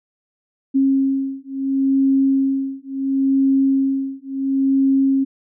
sine beating tone pair, 270 / 270.72 Hz, C#4 / C#4, -45 / -41 cents, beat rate 0.72 Hz, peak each -18 dBFS, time 0.74-5.25 s, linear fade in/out 20 ms, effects none

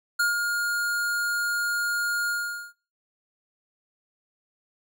square tone with ADSR envelope, 1420 Hz, F6, 28 cents sharp, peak -20 dBFS, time 0.19-2.73 s, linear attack 10 ms, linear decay 140 ms, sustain -5 dB, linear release 440 ms, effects noise-tail reverb RT60 0.3 s tail -19 dB re dry

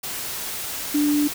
sine tone in noise, 293.7 Hz, D4, in tune, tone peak -17 dBFS, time 0.94-1.28 s, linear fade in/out 10 ms, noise white, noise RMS -30 dBFS, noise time 0.03-1.34 s, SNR +10 dB, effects none

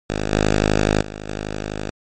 5% pulse tone with level steps, 51.91 Hz, G#1, in tune, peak -10 / -4 / -19 / -14 dBFS, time 0.1-1.9 s, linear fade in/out 0 ms, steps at 0.32 / 1.01 / 1.28 s, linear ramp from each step 2 ms, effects MP3 32 kbps

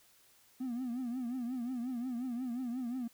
triangle tone with vibrato, 246.9 Hz, B3, in tune, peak -32 dBFS, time 0.6-3.08 s, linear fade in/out 10 ms, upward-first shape triangle, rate 5.6 Hz, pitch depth 130 cents each way, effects tanh soft clip ceiling -29 dBFS + white hiss -65 dBFS RMS until 3.13 s

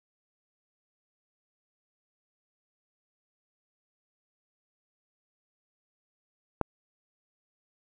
click, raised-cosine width 1 ms, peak -11 dBFS, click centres 6.613 s, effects none

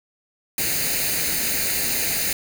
white noise with comb filter, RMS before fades -23 dBFS, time 0.58-2.33 s, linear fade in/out 2 ms, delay 0.45 ms, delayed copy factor +0.7, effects none

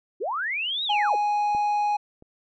sine linear two-way sweep, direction up then down, 311.1 to 3900 to 311.1 Hz, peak -25 dBFS, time 0.2-1.16 s, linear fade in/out 20 ms, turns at 0.84 s
triangle tone, 830.6 Hz, G#5, in tune, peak -19 dBFS, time 0.89-1.97 s, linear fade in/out 10 ms
clicks, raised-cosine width 2 ms, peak -25 / -35 dBFS, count 2, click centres 1.549 / 2.224 s
effects resampled to 16000 Hz

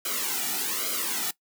white noise with flanger, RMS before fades -29 dBFS, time 0.05-1.31 s, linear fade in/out 5 ms, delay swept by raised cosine 1.1 to 1.91 ms, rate 1.2 Hz, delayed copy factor -0.9, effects noise-tail reverb RT60 0.1 s tail -19 dB re dry + high-pass 200 Hz 12 dB/octave

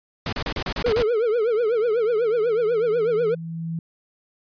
pink noise bursts, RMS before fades -26 dBFS, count 8, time 0.26-1.026 s, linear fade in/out 2 ms, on 66 ms, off 34 ms
triangle tone with vibrato, 454.1 Hz, A#4, 45 cents flat, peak -16 dBFS, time 0.84-3.35 s, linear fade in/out 10 ms, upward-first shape triangle, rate 8.1 Hz, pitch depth 170 cents each way
sine tone with exponential growth, 164.81 Hz, E3, in tune, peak -24 dBFS, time 1.26-3.79 s, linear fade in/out 2 ms, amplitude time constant 550 ms
effects resampled to 11025 Hz

